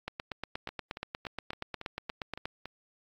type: two click trains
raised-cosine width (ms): 0.3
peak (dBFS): -19 / -24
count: 21 / 8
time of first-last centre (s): 0.08-2.455 / 0.69-2.656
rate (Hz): 8.42 / 3.56
effects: AAC 48 kbps